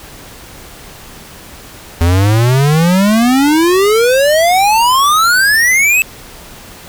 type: exponential sweep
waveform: square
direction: up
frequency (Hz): 82.41 to 2637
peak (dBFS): -8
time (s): 2.01-6.02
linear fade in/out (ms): 0
effects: pink hiss -34 dBFS RMS until 6.88 s